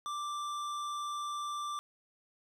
sine tone with hard clipping, 1177 Hz, D6, 3 cents sharp, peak -37 dBFS, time 0.06-1.79 s, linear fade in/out 0 ms, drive 13 dB, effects none

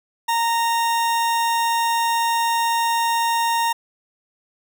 40% pulse tone, 926 Hz, A#5, 12 cents flat, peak -17 dBFS, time 0.28-3.73 s, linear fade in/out 10 ms, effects none

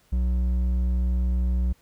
sine tone with hard clipping, 61.7 Hz, B1, 1 cent flat, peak -22 dBFS, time 0.12-1.73 s, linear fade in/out 10 ms, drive 6 dB, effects pink hiss -62 dBFS RMS until 1.81 s

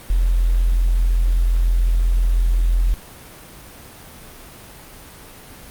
sine tone with quantisation, 42.8 Hz, F1, 34 cents flat, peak -13 dBFS, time 0.1-2.94 s, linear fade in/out 0 ms, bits 7, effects pink hiss -40 dBFS RMS until 5.7 s + Opus 32 kbps

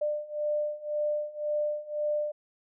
sine beating tone pair, 596 / 597.9 Hz, D5 / D5, +25 / +31 cents, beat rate 1.9 Hz, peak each -32 / -30 dBFS, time 0.01-2.32 s, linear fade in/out 10 ms, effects none

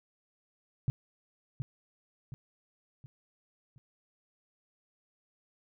sine tone with echo, 130.5 Hz, C3, 4 cents flat, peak -24 dBFS, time 0.88-0.9 s, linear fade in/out 0 ms, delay 720 ms, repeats 4, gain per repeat -7 dB, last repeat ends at 3.78 s, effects none

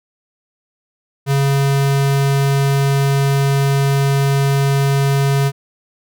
square tone, 138.59 Hz, C#3, in tune, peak -13 dBFS, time 1.26-5.52 s, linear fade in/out 50 ms, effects none

